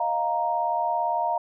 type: chord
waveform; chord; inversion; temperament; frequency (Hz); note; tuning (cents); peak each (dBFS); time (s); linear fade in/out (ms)
sine; Eb suspended second; none; just; 622.3 / 700 / 933.4; Eb5 / F5 / Bb5; 0 / +4 / +2; -31 / -26 / -25; 0-1.38; 5
effects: none